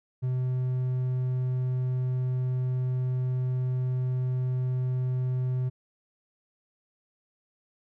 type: tone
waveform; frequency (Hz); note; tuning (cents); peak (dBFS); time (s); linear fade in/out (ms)
triangle; 127.4; C3; -46; -23; 0.22-5.7; 20
effects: none

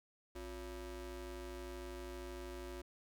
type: ring-modulated tone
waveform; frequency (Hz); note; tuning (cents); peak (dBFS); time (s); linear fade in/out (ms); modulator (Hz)
35% pulse; 207.3; G#3; -3; -40; 0.35-2.82; 10; 150
effects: none

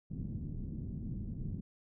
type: low-pass noise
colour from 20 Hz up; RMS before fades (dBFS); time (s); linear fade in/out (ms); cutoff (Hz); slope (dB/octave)
white; -40; 0.1-1.61; 10; 210; 24
effects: none

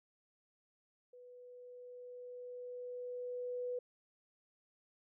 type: tone with level ramp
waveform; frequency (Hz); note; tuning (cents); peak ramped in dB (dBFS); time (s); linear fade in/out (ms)
sine; 493.9; B4; 0; -54 to -36; 1.13-3.79; 5
effects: none

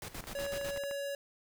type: noise with tremolo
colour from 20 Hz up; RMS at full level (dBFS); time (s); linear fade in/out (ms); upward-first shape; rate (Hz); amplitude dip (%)
pink; -42; 0.02-0.78; 2; square; 8; 75
type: click train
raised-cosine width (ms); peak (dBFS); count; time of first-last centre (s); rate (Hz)
0.5; -29; 10; 0.24-0.912; 13.4
type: tone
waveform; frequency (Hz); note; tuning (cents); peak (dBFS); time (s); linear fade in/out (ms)
square; 562; C#5; +24; -36; 0.35-1.15; 2
effects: none

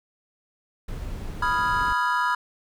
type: noise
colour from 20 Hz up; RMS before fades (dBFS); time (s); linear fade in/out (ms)
brown; -33; 0.88-1.93; 5
type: chord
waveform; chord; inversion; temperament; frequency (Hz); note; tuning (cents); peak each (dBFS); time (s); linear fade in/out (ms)
triangle; F half-diminished seventh; second; equal; 987.8 / 1244.5 / 1396.9 / 1661.2; Cb6 / Eb6 / F6 / Ab6; 0 / 0 / 0 / 0; -22 / -26 / -26 / -27; 1.42-2.35; 5
effects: none

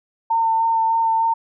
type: tone with vibrato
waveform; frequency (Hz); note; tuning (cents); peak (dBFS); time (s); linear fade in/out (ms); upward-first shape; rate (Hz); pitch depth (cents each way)
sine; 905; A5; +48; -15; 0.3-1.34; 10; sine; 3.3; 14
effects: none

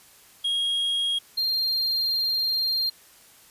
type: tone pair in turn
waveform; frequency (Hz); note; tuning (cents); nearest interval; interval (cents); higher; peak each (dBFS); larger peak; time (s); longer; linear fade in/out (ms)
triangle; 3273 / 4193; G#7 / C8; -26 / +3; major third; 429; second; -21; neither; 0.44-1.19 / 1.37-2.9; second; 10
effects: white hiss -53 dBFS RMS until 3.5 s + resampled to 32000 Hz

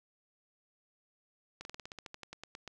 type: slowing click train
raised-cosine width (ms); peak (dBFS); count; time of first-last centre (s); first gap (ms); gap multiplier
0.2; -27; 15; 1.61-2.677; 41; 1.09
effects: none

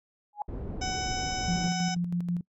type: tone with exponential growth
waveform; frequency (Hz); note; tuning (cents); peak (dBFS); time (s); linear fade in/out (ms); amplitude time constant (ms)
sine; 830.6; G#5; 0; -25; 0.33-0.42; 2; 18
type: low-pass noise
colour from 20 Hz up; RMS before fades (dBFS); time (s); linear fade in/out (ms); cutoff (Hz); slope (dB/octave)
pink; -36; 0.48-1.69; 10; 430; 12
type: harmonic tone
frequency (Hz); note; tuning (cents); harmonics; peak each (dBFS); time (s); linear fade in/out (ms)
748; F#5; +19; 1 / 2 / 3 / 4 / 5 / 7 / 8 / 9 / 10; -33 / -40 / -41 / -42 / -45 / -37 / -39 / -47 / -49; 0.81-1.95; 10
type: tone with tremolo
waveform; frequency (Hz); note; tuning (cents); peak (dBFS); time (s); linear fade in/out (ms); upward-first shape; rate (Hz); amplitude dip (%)
sine; 174.61; F3; 0; -25; 1.48-2.41; 2; square; 6.2; 45
effects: noise-tail reverb RT60 0.1 s tail -24 dB re dry

